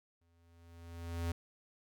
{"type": "tone with exponential growth", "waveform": "square", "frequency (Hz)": 84.5, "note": "E2", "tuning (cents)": 43, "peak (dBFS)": -33, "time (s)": [0.21, 1.32], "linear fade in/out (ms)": 5, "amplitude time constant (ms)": 240, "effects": []}